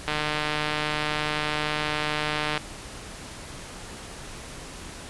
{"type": "click train", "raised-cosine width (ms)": 0.3, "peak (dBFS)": -10, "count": 378, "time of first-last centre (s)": [0.08, 2.577], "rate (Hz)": 151, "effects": ["pink hiss -40 dBFS RMS until 5.09 s", "resampled to 24000 Hz"]}